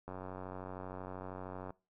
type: click train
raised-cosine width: 1 ms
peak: -30 dBFS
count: 152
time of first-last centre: 0.08-1.705 s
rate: 92.9 Hz
effects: noise-tail reverb RT60 0.3 s tail -22 dB re dry